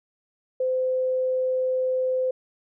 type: tone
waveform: sine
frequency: 514 Hz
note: C5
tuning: 31 cents flat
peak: -21 dBFS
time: 0.6-2.31 s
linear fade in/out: 5 ms
effects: none